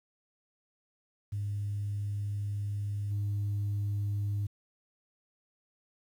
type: tone with level steps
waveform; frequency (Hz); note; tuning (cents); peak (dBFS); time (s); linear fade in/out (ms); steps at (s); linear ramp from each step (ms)
sine; 102.1; G#2; -29; -30 / -27; 1.32-4.47; 10; 3.1; 20
effects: tanh soft clip ceiling -27 dBFS + 10-bit